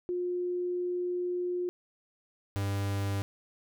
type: tone pair in turn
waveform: sine / 45% pulse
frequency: 356.7 / 99.52 Hz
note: F4 / G2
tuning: +37 / +27 cents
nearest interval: octave + minor seventh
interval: 2210 cents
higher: first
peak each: -29 / -29 dBFS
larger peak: neither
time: 0.09-1.69 / 2.56-3.22 s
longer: first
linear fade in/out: 0 ms
effects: none